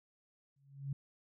sine tone with exponential growth, 138.59 Hz, C#3, in tune, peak -33 dBFS, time 0.56-0.93 s, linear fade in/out 5 ms, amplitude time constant 79 ms, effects none

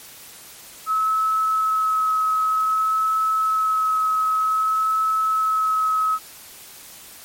sine tone with vibrato, 1289 Hz, E6, 39 cents flat, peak -17 dBFS, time 0.86-6.19 s, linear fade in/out 50 ms, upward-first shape sine, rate 0.53 Hz, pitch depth 11 cents each way, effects white hiss -42 dBFS RMS until 7.24 s + MP3 64 kbps

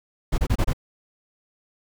brown noise bursts, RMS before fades -20 dBFS, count 5, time 0.32-0.733 s, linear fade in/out 10 ms, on 61 ms, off 27 ms, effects none

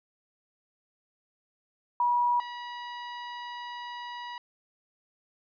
sine / sawtooth tone pair in turn, 967 / 967 Hz, B5 / B5, -37 / -37 cents, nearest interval unison, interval 0 cents, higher neither, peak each -22 / -33 dBFS, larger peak first, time 2-2.4 / 2.4-4.38 s, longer second, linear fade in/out 2 ms, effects resampled to 11025 Hz

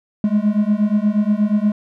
triangle beating tone pair, 205.2 / 213.6 Hz, G#3 / G#3, -21 / +49 cents, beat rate 8.4 Hz, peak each -15 dBFS, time 0.24-1.72 s, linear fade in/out 2 ms, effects none

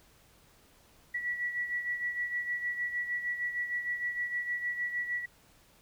sine beating tone pair, 1942 / 1948.5 Hz, B6 / B6, -30 / -24 cents, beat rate 6.5 Hz, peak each -32 / -39 dBFS, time 1.14-5.26 s, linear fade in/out 10 ms, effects pink hiss -62 dBFS RMS until 5.81 s

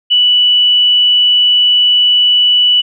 sine tone, 2960 Hz, F#7, in tune, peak -6 dBFS, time 0.1-2.82 s, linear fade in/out 20 ms, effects none

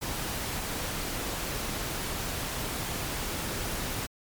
pink noise, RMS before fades -33 dBFS, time 0.01-4.07 s, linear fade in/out 20 ms, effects MP3 96 kbps

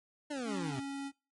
25% pulse exponential sweep, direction down, 305.4 to 124.5 Hz, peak -32 dBFS, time 0.3-0.8 s, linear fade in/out 10 ms
square tone, 277.2 Hz, C#4, in tune, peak -38 dBFS, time 0.44-1.12 s, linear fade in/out 50 ms
effects noise-tail reverb RT60 0.3 s tail -22 dB re dry + MP3 48 kbps

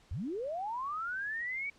sine linear sweep, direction up, 58 to 2287 Hz, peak -34 dBFS, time 0.11-1.7 s, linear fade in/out 5 ms, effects pink hiss -63 dBFS RMS until 1.78 s + low-pass 7000 Hz 12 dB/octave

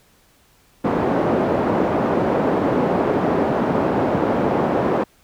pink band-pass noise, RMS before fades -19 dBFS, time 0.84-5.04 s, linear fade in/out 10 ms, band 230 to 750 Hz, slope 12 dB/octave, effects pink hiss -56 dBFS RMS until 5.23 s

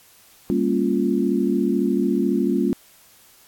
sine chord, G half-diminished seventh, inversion none, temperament equal with one note detuned, 199.08 / 233.1 / 277.2 / 349.2 Hz, G3 / Bb3 / Db4 / F4, +27 / 0 / 0 / 0 cents, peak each -23 dBFS, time 0.5-2.73 s, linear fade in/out 0 ms, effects white hiss -52 dBFS RMS until 3.47 s + AAC 64 kbps

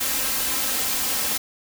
white noise with comb filter, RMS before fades -24 dBFS, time 0-1.38 s, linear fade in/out 10 ms, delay 3.8 ms, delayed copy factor +0.65, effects none

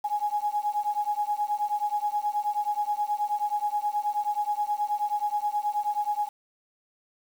sine beating tone pair, 828 / 837.4 Hz, G#5 / G#5, -5 / +14 cents, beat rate 9.4 Hz, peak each -28 dBFS, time 0.04-6.29 s, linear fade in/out 10 ms, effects 8-bit

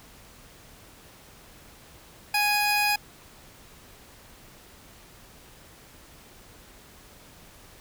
30% pulse tone pair together, 830.6 / 2489 Hz, G#5 / D#7, 0 / 0 cents, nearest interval octave + perfect fifth, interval 1900 cents, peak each -22 dBFS, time 2.34-2.96 s, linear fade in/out 5 ms, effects pink hiss -51 dBFS RMS until 7.8 s

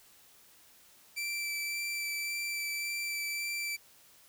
sawtooth tone with vibrato, 2334 Hz, D7, 11 cents flat, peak -30 dBFS, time 1.16-3.77 s, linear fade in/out 20 ms, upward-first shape sine, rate 1.8 Hz, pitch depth 10 cents each way, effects white hiss -60 dBFS RMS until 4.28 s

